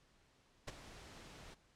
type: noise with ADSR envelope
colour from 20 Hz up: pink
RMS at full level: -42 dBFS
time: 0.67-1.55 s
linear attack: 13 ms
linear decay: 22 ms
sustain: -13 dB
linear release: 19 ms
effects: pink hiss -71 dBFS RMS until 1.75 s + low-pass 7000 Hz 12 dB/octave